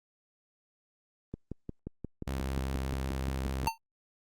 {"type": "click train", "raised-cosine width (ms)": 3, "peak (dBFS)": -24, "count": 14, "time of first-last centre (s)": [1.34, 3.637], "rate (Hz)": 5.66}
{"type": "tone with vibrato", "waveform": "sawtooth", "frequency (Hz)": 66.5, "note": "C2", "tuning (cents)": 29, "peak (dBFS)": -28, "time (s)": [2.27, 3.68], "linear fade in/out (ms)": 5, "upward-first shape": "triangle", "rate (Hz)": 5.1, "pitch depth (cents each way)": 20}
{"type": "tone with exponential decay", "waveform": "square", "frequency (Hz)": 900, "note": "A5", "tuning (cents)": 39, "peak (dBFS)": -23, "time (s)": [3.67, 3.78], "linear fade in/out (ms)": 2, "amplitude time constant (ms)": 22}
{"effects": ["Opus 32 kbps"]}